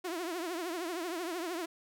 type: tone with vibrato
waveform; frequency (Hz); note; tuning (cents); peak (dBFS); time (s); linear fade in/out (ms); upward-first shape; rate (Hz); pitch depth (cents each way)
sawtooth; 344.5; F4; -24; -31; 0.04-1.66; 10; triangle; 13; 160
effects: none